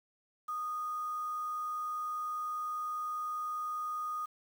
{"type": "tone with quantisation", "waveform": "sine", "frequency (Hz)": 1235, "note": "D#6", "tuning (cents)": -13, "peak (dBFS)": -34, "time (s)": [0.48, 4.26], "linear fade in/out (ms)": 10, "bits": 9, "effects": []}